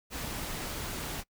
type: noise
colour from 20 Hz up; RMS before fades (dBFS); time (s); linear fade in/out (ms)
pink; -37; 0.1-1.24; 50
effects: noise-tail reverb RT60 0.1 s tail -24 dB re dry